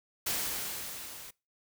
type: noise with level ramp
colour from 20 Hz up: white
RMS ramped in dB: -31 to -47 dBFS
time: 0.26-1.31 s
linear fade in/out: 10 ms
effects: noise-tail reverb RT60 0.3 s tail -25 dB re dry